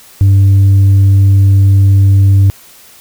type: tone with tanh clipping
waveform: sine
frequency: 98 Hz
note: G2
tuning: in tune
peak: -4 dBFS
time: 0.21-2.5 s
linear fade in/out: 0 ms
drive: 2 dB
effects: white hiss -39 dBFS RMS until 3 s